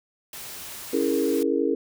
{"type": "noise", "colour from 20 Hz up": "white", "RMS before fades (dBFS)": -38, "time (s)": [0.33, 1.43], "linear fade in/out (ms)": 2}
{"type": "chord", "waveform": "sine", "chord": "A# half-diminished seventh", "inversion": "first", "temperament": "equal", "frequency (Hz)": [277.2, 329.6, 415.3, 466.2], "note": ["C#4", "E4", "G#4", "A#4"], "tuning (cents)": [0, 0, 0, 0], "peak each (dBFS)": -26, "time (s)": [0.93, 1.75], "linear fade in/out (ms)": 5}
{"effects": []}